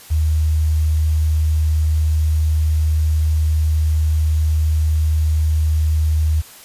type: tone with quantisation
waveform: sine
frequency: 77.78 Hz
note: D#2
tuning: in tune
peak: -13 dBFS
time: 0.1-6.42 s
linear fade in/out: 20 ms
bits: 7
effects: white hiss -41 dBFS RMS until 6.64 s + resampled to 32000 Hz